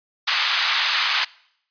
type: band-pass noise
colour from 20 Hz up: white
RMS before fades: -21 dBFS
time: 0.27-1.25 s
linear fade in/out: 10 ms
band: 1000 to 4600 Hz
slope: 24 dB/octave
effects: noise-tail reverb RT60 0.7 s tail -23 dB re dry + resampled to 11025 Hz